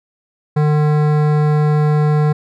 sine tone with hard clipping, 150.5 Hz, D3, 43 cents sharp, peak -13 dBFS, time 0.56-2.33 s, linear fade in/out 10 ms, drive 16 dB, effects none

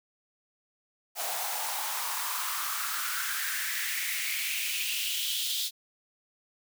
white noise with high-pass filter sweep, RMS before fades -32 dBFS, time 1.15-5.71 s, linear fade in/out 50 ms, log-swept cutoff 680 to 3700 Hz, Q 4.4, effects none

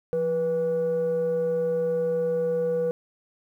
sine tone pair together, 172.11 / 488.5 Hz, F3 / B4, -25 / -19 cents, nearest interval octave + tritone, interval 1806 cents, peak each -31 / -21 dBFS, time 0.13-2.91 s, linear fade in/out 0 ms, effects tanh soft clip ceiling -19 dBFS + 10-bit

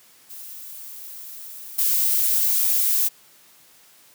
violet noise with level steps, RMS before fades -38 / -20 dBFS, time 0.29-3.09 s, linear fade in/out 20 ms, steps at 1.78 s, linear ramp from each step 10 ms, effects white hiss -53 dBFS RMS until 4.14 s + high-pass 100 Hz 12 dB/octave

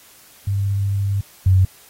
sine tone pair in turn, 99.3 / 93.73 Hz, G2 / F#2, +23 / +23 cents, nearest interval minor second, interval 100 cents, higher first, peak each -17 / -10 dBFS, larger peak second, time 0.47-1.21 / 1.46-1.65 s, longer first, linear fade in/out 5 ms, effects white hiss -48 dBFS RMS until 1.89 s + AAC 48 kbps

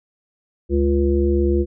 harmonic tone with a mistuned harmonic, 69.8 Hz, C#2, 13 cents sharp, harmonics 1 / 3 / 5 / 7, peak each -18 / -24 / -18 / -27 dBFS, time 0.69-1.66 s, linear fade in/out 50 ms, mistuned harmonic 1, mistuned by +61 cents, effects none

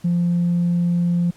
triangle tone with tanh clipping, 173.6 Hz, F3, 10 cents flat, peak -16 dBFS, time 0.04-1.31 s, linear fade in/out 10 ms, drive 5 dB, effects pink hiss -52 dBFS RMS until 1.36 s + low-pass 12000 Hz 12 dB/octave

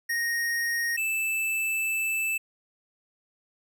square tone pair in turn, 1864.7 / 2637 Hz, A#6 / E7, 0 / 0 cents, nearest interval tritone, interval 600 cents, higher second, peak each -26 dBFS, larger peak neither, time 0.09-0.97 / 0.97-2.38 s, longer second, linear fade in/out 10 ms, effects none

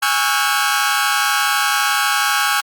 sawtooth tone cluster, 826 / 1113 / 1317 / 1445 / 1600 Hz, G#5 / C#6 / E6 / F#6 / G6, -10 / +7 / -2 / -41 / +35 cents, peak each -18 dBFS, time 0.02-2.61 s, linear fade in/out 10 ms, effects Opus 32 kbps

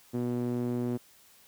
sawtooth tone with band-pass filter, 121.8 Hz, B2, 24 cents flat, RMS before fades -31 dBFS, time 0.13-0.98 s, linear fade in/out 20 ms, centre 290 Hz, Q 2, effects white hiss -59 dBFS RMS until 1.47 s

